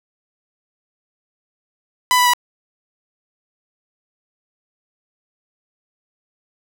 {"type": "tone with pitch steps", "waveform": "sawtooth", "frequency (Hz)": [998, 987.7, 977.5], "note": ["B5", "B5", "B5"], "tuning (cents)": [18, 0, -18], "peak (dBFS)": -8, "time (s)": [2.11, 2.335], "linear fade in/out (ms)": 0, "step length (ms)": 75, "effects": []}